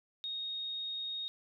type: tone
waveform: sine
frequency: 3729 Hz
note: A#7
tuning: in tune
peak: -36 dBFS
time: 0.24-1.28 s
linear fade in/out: 0 ms
effects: none